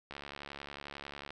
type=click train; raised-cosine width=0.3 ms; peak=-27 dBFS; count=86; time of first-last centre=0.11-1.305 s; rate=71.1 Hz; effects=none